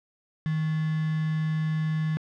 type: tone with quantisation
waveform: sine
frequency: 156.9 Hz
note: D#3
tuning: 15 cents sharp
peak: -24 dBFS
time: 0.46-2.17 s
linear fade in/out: 0 ms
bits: 6
effects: low-pass 3000 Hz 12 dB/octave